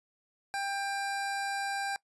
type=tone; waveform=25% pulse; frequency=794 Hz; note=G5; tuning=22 cents sharp; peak=-28 dBFS; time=0.54-1.96 s; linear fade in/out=0 ms; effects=noise-tail reverb RT60 0.1 s tail -22 dB re dry + resampled to 24000 Hz